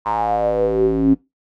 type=tone with band-pass filter sweep; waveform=square; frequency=55 Hz; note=A1; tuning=in tune; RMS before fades=-17 dBFS; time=0.05-1.15 s; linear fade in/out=20 ms; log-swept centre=1000 to 260 Hz; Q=9.4; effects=noise-tail reverb RT60 0.2 s tail -19 dB re dry

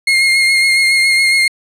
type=tone with vibrato; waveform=35% pulse; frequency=2139 Hz; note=C7; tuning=38 cents sharp; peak=-7 dBFS; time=0.07-1.48 s; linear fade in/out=5 ms; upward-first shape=sine; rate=7.2 Hz; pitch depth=23 cents each way; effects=low-pass 10000 Hz 12 dB/octave

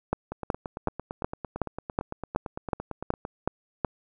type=two click trains; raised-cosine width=1 ms; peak=-19 / -10 dBFS; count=27 / 11; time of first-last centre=0.32-3.251 / 0.13-3.847 s; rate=8.87 / 2.69 Hz; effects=none

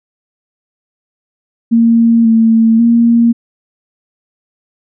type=tone with pitch steps; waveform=sine; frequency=230.6 / 225.4 / 233.5 Hz; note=A#3 / A3 / A#3; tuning=-19 / +42 / +3 cents; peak=-5 dBFS; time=1.71-3.33 s; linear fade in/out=20 ms; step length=540 ms; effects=none

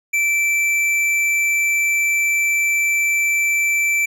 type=tone with tanh clipping; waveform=sine; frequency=2332 Hz; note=D7; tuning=13 cents flat; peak=-17 dBFS; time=0.13-4.06 s; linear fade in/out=10 ms; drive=12 dB; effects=none

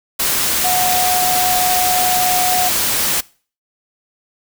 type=tone in noise; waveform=sine; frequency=730 Hz; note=F#5; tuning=24 cents flat; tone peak=-16 dBFS; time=0.64-2.69 s; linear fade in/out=10 ms; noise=white; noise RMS=-17 dBFS; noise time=0.19-3.21 s; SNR=-2 dB; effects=noise-tail reverb RT60 0.4 s tail -22 dB re dry

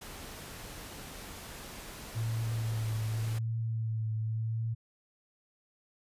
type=noise; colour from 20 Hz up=pink; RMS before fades=-45 dBFS; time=0.01-3.39 s; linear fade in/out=10 ms
type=tone with vibrato; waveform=sine; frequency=111.8 Hz; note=A2; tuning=28 cents sharp; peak=-30 dBFS; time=2.15-4.75 s; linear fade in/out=20 ms; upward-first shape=triangle; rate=0.88 Hz; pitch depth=33 cents each way
effects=resampled to 32000 Hz

